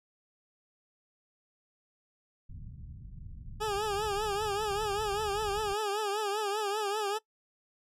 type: low-pass noise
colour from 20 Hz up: pink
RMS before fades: -45 dBFS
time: 2.49-5.74 s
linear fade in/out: 5 ms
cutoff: 160 Hz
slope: 24 dB/octave
type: tone with vibrato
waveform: 20% pulse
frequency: 415.3 Hz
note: G#4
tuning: in tune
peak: -25 dBFS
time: 3.6-7.19 s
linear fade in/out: 20 ms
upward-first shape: triangle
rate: 5.1 Hz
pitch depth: 110 cents each way
effects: noise-tail reverb RT60 0.1 s tail -21 dB re dry + low-pass 11000 Hz 12 dB/octave